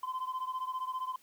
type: beating tone pair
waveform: sine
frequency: 1024 / 1039 Hz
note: C6 / C6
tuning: -38 / -12 cents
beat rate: 15 Hz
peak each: -34 / -36 dBFS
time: 0.03-1.16 s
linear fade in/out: 5 ms
effects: tanh soft clip ceiling -31 dBFS + white hiss -64 dBFS RMS until 1.22 s